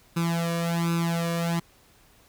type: tone with flanger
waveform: sawtooth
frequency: 168.5 Hz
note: E3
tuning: 38 cents sharp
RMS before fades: -26 dBFS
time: 0.16-1.6 s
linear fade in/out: 10 ms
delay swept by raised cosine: 0.78 to 1.76 ms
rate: 1.3 Hz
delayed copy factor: +0.95
effects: pink hiss -58 dBFS RMS until 2.28 s